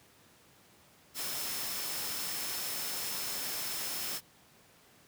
sine tone in noise, 5274 Hz, E8, in tune, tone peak -43 dBFS, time 1.14-4.21 s, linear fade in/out 50 ms, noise white, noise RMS -37 dBFS, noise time 1.14-4.21 s, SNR -9 dB, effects pink hiss -61 dBFS RMS until 5.07 s + high-pass 100 Hz 12 dB/octave

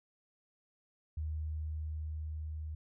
sine tone with level ramp, 77.5 Hz, D#2, 6 cents flat, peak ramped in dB -34 to -38 dBFS, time 1.17-2.75 s, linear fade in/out 5 ms, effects none

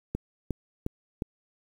click train, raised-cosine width 3 ms, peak -16 dBFS, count 4, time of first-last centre 0.15-1.221 s, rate 2.8 Hz, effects 8-bit

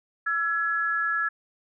sine tone pair together, 1340.2 / 1691 Hz, E6 / G#6, +28 / +31 cents, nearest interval major third, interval 403 cents, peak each -27 / -25 dBFS, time 0.26-1.29 s, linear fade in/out 10 ms, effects none

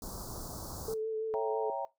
pink band-stop noise, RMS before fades -42 dBFS, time 0.02-0.94 s, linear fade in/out 2 ms, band 1300 to 4500 Hz, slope 48 dB/octave
sine tone with vibrato, 440 Hz, A4, in tune, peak -31 dBFS, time 0.88-1.7 s, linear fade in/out 2 ms, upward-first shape triangle, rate 6 Hz, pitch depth 24 cents each way
sine chord, C# diminished seventh, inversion none, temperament equal, 554.4 / 659.3 / 784 / 932.3 Hz, C#5 / E5 / G5 / Bb5, 0 / 0 / 0 / 0 cents, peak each -38 dBFS, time 1.34-1.85 s, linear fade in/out 0 ms
effects noise-tail reverb RT60 0.2 s tail -19 dB re dry

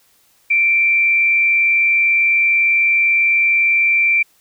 sine tone with frequency modulation, 2349 Hz, D7, in tune, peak -11 dBFS, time 0.5-4.23 s, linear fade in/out 10 ms, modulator 108 Hz, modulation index 0.35, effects white hiss -56 dBFS RMS until 4.4 s

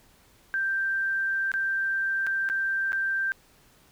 sine tone with dropouts, 1572 Hz, G6, 4 cents sharp, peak -24 dBFS, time 0.54-3.32 s, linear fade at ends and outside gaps 0 ms, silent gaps 1.517-1.539 / 2.266-2.27 / 2.489-2.499 / 2.921-2.93 s, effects pink hiss -59 dBFS RMS until 3.91 s

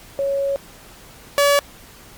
sine / sawtooth tone pair in turn, 554.4 / 570.3 Hz, C#5 / C#5, 0 / +49 cents, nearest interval unison, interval 49 cents, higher second, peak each -18 / -9 dBFS, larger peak second, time 0.19-0.56 / 1.38-1.59 s, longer first, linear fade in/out 0 ms, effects pink hiss -44 dBFS RMS until 2.17 s + Opus 48 kbps

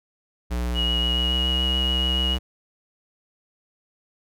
square tone with pitch glide, 60.2 to 64.15 Hz, B1 to C2, -44 to -34 cents, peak -24 dBFS, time 0.5-2.39 s, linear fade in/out 20 ms, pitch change +110 cents, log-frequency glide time 0.97-1.45 s
sine tone with vibrato, 2900 Hz, F#7, 35 cents flat, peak -22 dBFS, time 0.74-2.38 s, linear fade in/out 50 ms, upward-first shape sine, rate 7 Hz, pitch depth 9 cents each way
effects none

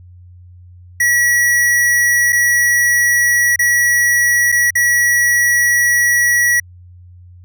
square tone with dropouts, 1929 Hz, B6, 41 cents flat, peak -11 dBFS, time 1-6.6 s, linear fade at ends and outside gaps 5 ms, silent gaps 2.324-2.328 / 3.56-3.591 / 4.519-4.523 / 4.706-4.753 s, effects added 89 Hz sine -37 dBFS peak until 7.44 s

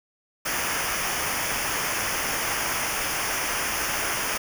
pink noise with comb filter, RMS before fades -27 dBFS, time 0.45-4.38 s, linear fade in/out 10 ms, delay 0.25 ms, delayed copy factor -0.8, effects none

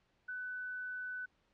sine tone, 1500 Hz, F#6, 23 cents sharp, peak -39 dBFS, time 0.28-1.26 s, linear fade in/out 10 ms, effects pink hiss -75 dBFS RMS until 1.53 s + low-pass 4000 Hz 12 dB/octave

